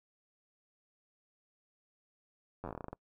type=slowing click train; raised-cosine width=1 ms; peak=-27 dBFS; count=13; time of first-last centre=2.64-2.93 s; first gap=10 ms; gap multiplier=1.15; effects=noise-tail reverb RT60 0.1 s tail -24 dB re dry